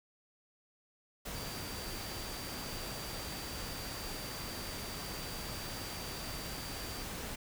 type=tone in noise; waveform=sine; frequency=4676 Hz; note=D8; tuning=8 cents flat; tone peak=-48 dBFS; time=1.35-7.04 s; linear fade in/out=10 ms; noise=pink; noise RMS=-42 dBFS; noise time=1.25-7.36 s; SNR=-9 dB; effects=none